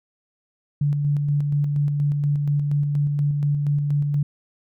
sine tone with tremolo, 145 Hz, D3, 22 cents flat, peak -17 dBFS, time 0.81-4.23 s, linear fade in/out 5 ms, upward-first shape square, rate 4.2 Hz, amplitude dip 30%, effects none

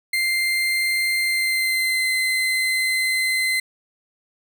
35% pulse tone with pitch glide, 2093 to 2056 Hz, C7 to C7, 0 to -31 cents, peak -17 dBFS, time 0.13-3.6 s, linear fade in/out 5 ms, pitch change -31 cents, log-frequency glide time 1.2-2.12 s, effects none

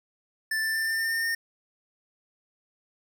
square tone with pitch steps, 1764 / 1774.2 / 1784.5 / 1794.8 / 1805.2 / 1815.7 / 1826.2 Hz, A6 / A6 / A6 / A6 / A6 / A#6 / A#6, +4 / +14 / +24 / +34 / +44 / -46 / -36 cents, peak -26 dBFS, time 0.51-1.35 s, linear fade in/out 5 ms, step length 120 ms, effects none

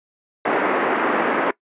pink band-pass noise, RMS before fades -20 dBFS, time 0.45-1.51 s, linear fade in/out 5 ms, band 270 to 2000 Hz, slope 24 dB/octave, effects noise-tail reverb RT60 0.1 s tail -21 dB re dry + resampled to 8000 Hz

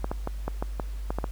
clicks, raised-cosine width 1 ms, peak -15 dBFS, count 9, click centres 0.044 / 0.115 / 0.274 / 0.48 / 0.625 / 0.798 / 1.105 / 1.186 / 1.242 s, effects added 50 Hz sine -31 dBFS peak until 1.31 s + pink hiss -53 dBFS RMS until 1.31 s

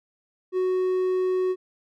triangle tone, 370 Hz, F#4, in tune, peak -19 dBFS, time 0.52-1.56 s, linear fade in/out 50 ms, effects none

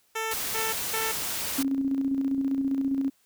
10% pulse tone bursts, 444.5 Hz, A4, 18 cents sharp, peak -20 dBFS, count 3, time 0.15-1.12 s, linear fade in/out 10 ms, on 190 ms, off 200 ms
white noise, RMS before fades -31 dBFS, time 0.31-1.63 s, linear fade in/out 5 ms
sine tone with tremolo, 271.9 Hz, C#4, 33 cents flat, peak -22 dBFS, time 1.58-3.1 s, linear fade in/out 10 ms, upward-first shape square, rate 15 Hz, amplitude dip 40%
effects white hiss -66 dBFS RMS until 3.25 s

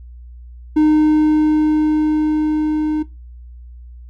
triangle tone with level ramp, 306.6 Hz, D#4, 25 cents flat, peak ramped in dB -7 to -14 dBFS, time 0.76-3.03 s, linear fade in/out 10 ms, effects noise-tail reverb RT60 0.2 s tail -17 dB re dry + added 60 Hz sine -34 dBFS peak until 4.09 s

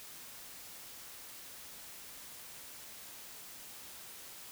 silence, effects white hiss -50 dBFS RMS until 4.51 s

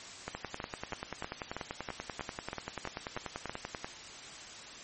two click trains, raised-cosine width 0.5 ms, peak -21 / -21 dBFS, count 37 / 11, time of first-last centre 0.35-3.845 / 0.28-3.495 s, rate 10.3 / 3.11 Hz, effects white hiss -47 dBFS RMS until 4.83 s + MP3 32 kbps

